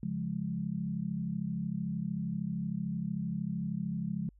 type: chord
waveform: sine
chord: Db major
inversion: none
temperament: equal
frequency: 138.59 / 174.61 / 207.7 Hz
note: Db3 / F3 / Ab3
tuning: 0 / 0 / 0 cents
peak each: -39 / -35 / -36 dBFS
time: 0.03-4.29 s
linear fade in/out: 2 ms
effects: added 50 Hz sine -58 dBFS peak until 4.39 s